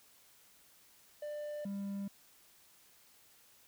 triangle tone pair in turn, 594 / 198.91 Hz, D5 / G3, +20 / +26 cents, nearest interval octave + perfect fifth, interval 1894 cents, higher first, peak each -37 / -35 dBFS, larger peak second, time 1.22-1.65 / 1.65-2.08 s, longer neither, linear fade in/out 5 ms, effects white hiss -64 dBFS RMS until 3.67 s

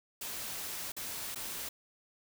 white noise with dropouts, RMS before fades -40 dBFS, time 0.21-1.69 s, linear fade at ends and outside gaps 5 ms, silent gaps 0.92-0.965 / 1.347-1.357 s, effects none

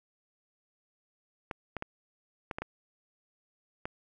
clicks, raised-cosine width 0.5 ms, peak -20 dBFS, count 7, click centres 1.512 / 1.767 / 1.824 / 2.512 / 2.585 / 2.62 / 3.855 s, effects none

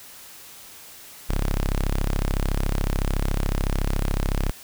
sawtooth tone, 33.85 Hz, C#1, 40 cents flat, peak -17 dBFS, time 1.29-4.51 s, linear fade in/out 0 ms, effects white hiss -44 dBFS RMS until 4.63 s

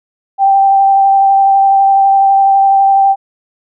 sine tone with vibrato, 784 Hz, G5, in tune, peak -5 dBFS, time 0.38-3.16 s, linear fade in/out 50 ms, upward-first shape sine, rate 12 Hz, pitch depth 12 cents each way, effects none

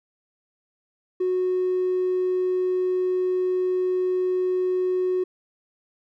triangle tone, 367.2 Hz, F#4, 13 cents flat, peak -17 dBFS, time 1.2-5.24 s, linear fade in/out 10 ms, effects tanh soft clip ceiling -17 dBFS

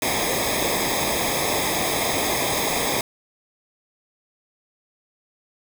pink noise with comb filter, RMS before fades -23 dBFS, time 0.02-3.01 s, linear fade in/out 2 ms, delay 0.69 ms, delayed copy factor -0.9, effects none

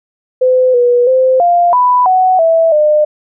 sine tone with pitch steps, 510 / 486.1 / 518 / 698 / 992 / 744 / 656 / 604 Hz, C5 / B4 / C5 / F5 / B5 / F#5 / E5 / D5, -44 / -28 / -17 / -1 / +7 / +9 / -9 / +48 cents, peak -6 dBFS, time 0.41-3.05 s, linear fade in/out 10 ms, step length 330 ms, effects none

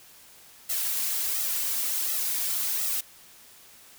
blue noise with flanger, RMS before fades -28 dBFS, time 0.69-3.01 s, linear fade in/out 10 ms, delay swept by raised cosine 1.5 to 4.5 ms, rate 1.4 Hz, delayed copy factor +0.85, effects white hiss -52 dBFS RMS until 3.98 s

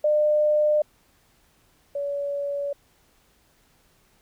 sine tone pair in turn, 602 / 568.2 Hz, D5 / C#5, +43 / +43 cents, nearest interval minor second, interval 100 cents, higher first, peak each -17 / -25 dBFS, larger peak first, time 0.04-0.82 / 1.95-2.73 s, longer neither, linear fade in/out 5 ms, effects pink hiss -62 dBFS RMS until 4.21 s

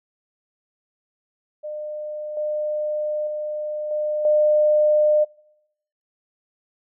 sine tone with level steps, 604 Hz, D5, 48 cents sharp, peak -28 / -22 / -25 / -21 / -14 dBFS, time 1.63-5.25 s, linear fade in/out 20 ms, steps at 2.37 / 3.27 / 3.91 / 4.25 s, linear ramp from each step 2 ms, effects noise-tail reverb RT60 0.8 s tail -24 dB re dry

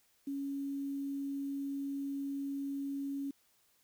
sine tone with quantisation, 278.1 Hz, C#4, 6 cents sharp, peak -35 dBFS, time 0.27-3.31 s, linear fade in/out 5 ms, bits 10, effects white hiss -71 dBFS RMS until 3.83 s

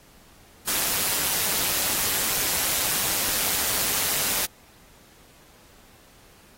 white noise with amplitude modulation, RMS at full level -22 dBFS, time 0.67-4.46 s, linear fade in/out 10 ms, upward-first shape sine, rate 198 Hz, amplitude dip 60%, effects pink hiss -54 dBFS RMS until 6.57 s + AAC 48 kbps

